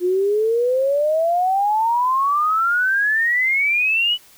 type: exponential sweep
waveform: sine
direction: up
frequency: 350.7 to 2987 Hz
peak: -15 dBFS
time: 0-4.18 s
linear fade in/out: 50 ms
effects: white hiss -49 dBFS RMS until 4.37 s